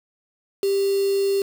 sine tone with quantisation, 394.7 Hz, G4, 12 cents sharp, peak -18 dBFS, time 0.63-1.42 s, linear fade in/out 2 ms, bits 5, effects none

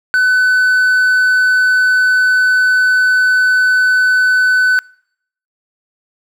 triangle tone, 1505 Hz, F#6, 29 cents sharp, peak -7 dBFS, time 0.14-4.79 s, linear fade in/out 0 ms, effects noise-tail reverb RT60 0.7 s tail -26 dB re dry

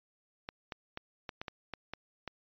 clicks, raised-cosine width 0.3 ms, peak -23 dBFS, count 9, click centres 0.489 / 0.722 / 0.974 / 1.292 / 1.415 / 1.482 / 1.737 / 1.936 / 2.277 s, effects resampled to 11025 Hz

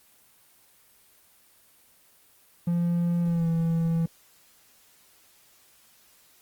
triangle tone with pitch glide, 172.2 to 165.38 Hz, F3 to E3, -24 to +6 cents, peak -20 dBFS, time 2.67-4.06 s, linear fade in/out 5 ms, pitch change -70 cents, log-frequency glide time 3.22-3.48 s, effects white hiss -59 dBFS RMS until 6.41 s + Opus 24 kbps

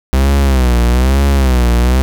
45% pulse tone with vibrato, 64.3 Hz, C2, 30 cents flat, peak -8 dBFS, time 0.13-2.02 s, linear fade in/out 0 ms, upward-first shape sine, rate 1.1 Hz, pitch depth 140 cents each way, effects none

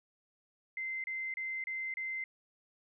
sine tone bursts, 2075 Hz, C7, 15 cents flat, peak -35 dBFS, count 5, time 0.77-2.24 s, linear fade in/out 2 ms, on 270 ms, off 30 ms, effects none

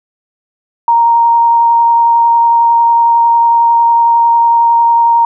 sine tone with vibrato, 932.3 Hz, A#5, in tune, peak -5 dBFS, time 0.88-5.25 s, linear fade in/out 2 ms, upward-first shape sine, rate 11 Hz, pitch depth 8 cents each way, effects none

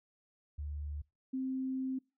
sine tone pair in turn, 73.5 / 261.9 Hz, D2 / C4, +2 / +2 cents, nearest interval octave + minor seventh, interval 2200 cents, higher second, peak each -37 / -33 dBFS, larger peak second, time 0.58-1.02 / 1.33-1.99 s, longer second, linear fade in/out 10 ms, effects noise-tail reverb RT60 0.3 s tail -26 dB re dry

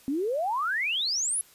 sine exponential sweep, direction up, 258.7 to 11175 Hz, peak -25 dBFS, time 0.08-1.41 s, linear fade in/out 0 ms, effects white hiss -56 dBFS RMS until 1.54 s + resampled to 32000 Hz

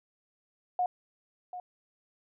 sine tone with echo, 723 Hz, F#5, 40 cents flat, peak -25 dBFS, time 0.79-0.86 s, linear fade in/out 2 ms, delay 740 ms, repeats 1, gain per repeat -12 dB, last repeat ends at 1.6 s, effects none

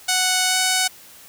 5% pulse tone with pitch glide, 740 to 745.1 Hz, F#5 to F#5, 0 to +12 cents, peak -5 dBFS, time 0.08-0.88 s, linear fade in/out 10 ms, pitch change +12 cents, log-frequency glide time 0.47-0.57 s, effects white hiss -45 dBFS RMS until 1.28 s

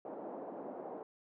white band-pass noise, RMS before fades -45 dBFS, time 0.05-1.03 s, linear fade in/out 2 ms, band 240 to 730 Hz, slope 24 dB/octave, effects none

